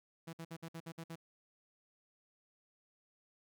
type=tone bursts; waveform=sawtooth; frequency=164.81 Hz; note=E3; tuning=in tune; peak=-40 dBFS; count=8; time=0.27-1.158 s; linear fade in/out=10 ms; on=62 ms; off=56 ms; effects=none